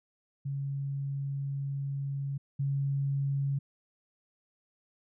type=tone pair in turn; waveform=sine; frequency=138.9 / 138.9 Hz; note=C#3 / C#3; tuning=+4 / +4 cents; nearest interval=unison; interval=0 cents; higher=neither; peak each=-31 / -27 dBFS; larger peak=second; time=0.45-2.38 / 2.59-3.59 s; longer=first; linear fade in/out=10 ms; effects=none